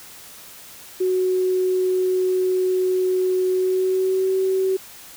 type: tone with pitch glide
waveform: sine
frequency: 370 to 379.3 Hz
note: F#4 to F#4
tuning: 0 to +43 cents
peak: -17 dBFS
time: 1-4.77 s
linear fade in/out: 10 ms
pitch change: +43 cents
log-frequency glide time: 3.5-4.32 s
effects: white hiss -42 dBFS RMS until 5.16 s